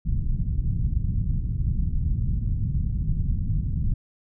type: low-pass noise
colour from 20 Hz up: pink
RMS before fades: -24 dBFS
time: 0.05-3.94 s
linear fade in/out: 10 ms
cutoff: 160 Hz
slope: 24 dB/octave
effects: none